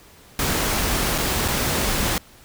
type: noise with dropouts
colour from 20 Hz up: pink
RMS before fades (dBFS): -22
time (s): 0.39-2.18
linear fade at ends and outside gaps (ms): 1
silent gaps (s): 1.18-1.184 / 1.48-1.484
effects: pink hiss -49 dBFS RMS until 2.44 s